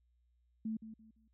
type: tone with echo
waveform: sine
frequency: 220.4 Hz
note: A3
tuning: 3 cents sharp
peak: -35 dBFS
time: 0.65-0.77 s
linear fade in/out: 5 ms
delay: 170 ms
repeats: 3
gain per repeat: -11 dB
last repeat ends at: 1.28 s
effects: added 60 Hz sine -70 dBFS peak until 1.33 s